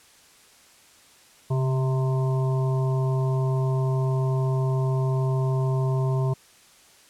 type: harmonic tone with a mistuned harmonic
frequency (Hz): 130.81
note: C3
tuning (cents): 0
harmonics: 1 / 3 / 5 / 7 / 8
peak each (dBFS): -21 / -31 / -35 / -38 / -39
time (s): 1.5-6.34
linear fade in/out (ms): 10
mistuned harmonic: 1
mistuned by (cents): +31
effects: white hiss -54 dBFS RMS until 7.09 s + low-pass 10000 Hz 12 dB/octave